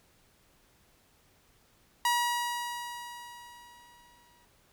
sawtooth tone with exponential decay, 960 Hz, B5, 49 cents flat, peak -20 dBFS, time 2.05-4.45 s, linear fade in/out 2 ms, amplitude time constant 520 ms, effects pink hiss -65 dBFS RMS until 4.72 s

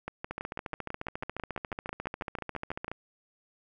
two click trains, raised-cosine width 0.5 ms, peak -20 / -20 dBFS, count 18 / 38, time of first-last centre 0.08-2.881 / 0.31-2.916 s, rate 6.07 / 14.2 Hz, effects none

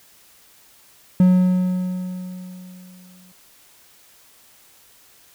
triangle tone with exponential decay, 182.8 Hz, F#3, 21 cents flat, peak -7 dBFS, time 1.2-3.32 s, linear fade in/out 2 ms, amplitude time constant 460 ms, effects white hiss -52 dBFS RMS until 5.34 s

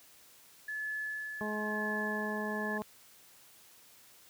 sine tone with tremolo, 1721 Hz, A6, 39 cents flat, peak -34 dBFS, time 0.68-2.78 s, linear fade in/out 5 ms, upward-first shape sine, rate 1 Hz, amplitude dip 45%
harmonic tone, 212.1 Hz, G#3, 37 cents sharp, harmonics 1 / 2 / 3 / 4 / 5, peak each -37 / -40 / -42 / -43 / -44 dBFS, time 1.41-2.82 s, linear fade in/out 0 ms
effects white hiss -59 dBFS RMS until 4.29 s + high-pass 60 Hz 12 dB/octave

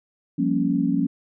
sine chord, G half-diminished seventh, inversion third, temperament equal, 174.61 / 196 / 233.1 / 277.2 Hz, F3 / G3 / Bb3 / Db4, 0 / 0 / 0 / 0 cents, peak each -25 / -27 / -25 / -22 dBFS, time 0.38-1.07 s, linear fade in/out 10 ms, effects none

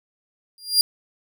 sawtooth tone with exponential growth, 4800 Hz, D8, 37 cents sharp, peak -7 dBFS, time 0.58-0.81 s, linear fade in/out 1 ms, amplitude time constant 50 ms, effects none

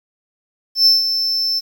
triangle tone with ADSR envelope, 5310 Hz, E8, 12 cents sharp, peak -6 dBFS, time 0.75-1.61 s, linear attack 110 ms, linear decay 160 ms, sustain -9 dB, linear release 30 ms, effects 8-bit

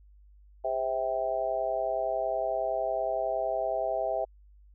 harmonic tone with a mistuned harmonic, 130.81 Hz, C3, in tune, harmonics 3 / 4 / 5 / 6, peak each -38 / -34 / -29 / -34 dBFS, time 0.64-4.25 s, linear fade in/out 10 ms, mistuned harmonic 3, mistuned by +59 cents, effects added 50 Hz sine -53 dBFS peak until 4.74 s

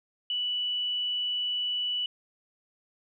sine tone, 2960 Hz, F#7, in tune, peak -27 dBFS, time 0.3-2.06 s, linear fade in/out 2 ms, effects none

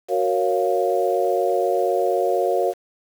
sine chord, Gb major seventh, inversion none, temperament equal, 370 / 466.2 / 554.4 / 698.5 Hz, Gb4 / Bb4 / Db5 / F5, 0 / 0 / 0 / 0 cents, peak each -23 dBFS, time 0.08-2.74 s, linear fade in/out 50 ms, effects 7-bit

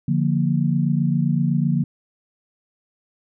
sine chord, Bb major, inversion first, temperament equal, 146.83 / 174.61 / 233.1 Hz, D3 / F3 / Bb3, 0 / 0 / 0 cents, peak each -20 / -21 / -23 dBFS, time 0.08-1.84 s, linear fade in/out 5 ms, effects none

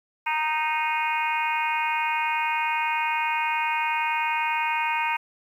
harmonic tone, 310.1 Hz, D#4, 6 cents flat, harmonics 3 / 4 / 5 / 6 / 7 / 8 / 9, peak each -25 / -36 / -34 / -38 / -31 / -29 / -37 dBFS, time 0.26-5.17 s, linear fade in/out 10 ms, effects 9-bit

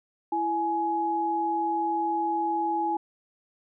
sine tone pair together, 333.3 / 839.3 Hz, E4 / G#5, +19 / +18 cents, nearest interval octave + major third, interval 1599 cents, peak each -30 / -25 dBFS, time 0.32-2.97 s, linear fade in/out 5 ms, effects none

